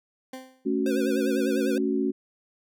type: tone with exponential decay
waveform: 20% pulse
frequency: 260 Hz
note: C4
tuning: 11 cents flat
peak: -29 dBFS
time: 0.33-0.69 s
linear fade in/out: 5 ms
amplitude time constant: 78 ms
type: chord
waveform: sine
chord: F# minor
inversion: first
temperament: equal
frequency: 220 / 277.2 / 370 Hz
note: A3 / C#4 / F#4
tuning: 0 / 0 / 0 cents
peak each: -28 / -26 / -27 dBFS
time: 0.65-2.12 s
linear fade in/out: 20 ms
type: tone with vibrato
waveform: square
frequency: 505 Hz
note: B4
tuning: 39 cents sharp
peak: -30 dBFS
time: 0.86-1.78 s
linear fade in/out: 2 ms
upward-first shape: sine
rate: 10 Hz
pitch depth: 100 cents each way
effects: none